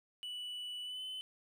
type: tone with pitch glide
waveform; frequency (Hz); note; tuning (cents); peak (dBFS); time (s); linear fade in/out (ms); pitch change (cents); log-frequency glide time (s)
triangle; 2960 to 3033; F#7 to F#7; 0 to +42; -39; 0.23-1.21; 0; +42; 0.83-1.02
effects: none